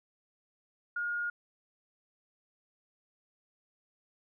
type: tone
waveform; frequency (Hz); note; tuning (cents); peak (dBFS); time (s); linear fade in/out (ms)
sine; 1427; F6; +37; -31; 0.96-1.3; 5
effects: none